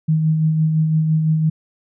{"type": "tone with tremolo", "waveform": "sine", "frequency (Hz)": 157.5, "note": "D#3", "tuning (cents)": 21, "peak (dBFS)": -12, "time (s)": [0.08, 1.5], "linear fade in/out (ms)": 10, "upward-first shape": "sine", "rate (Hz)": 5.9, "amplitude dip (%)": 35, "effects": []}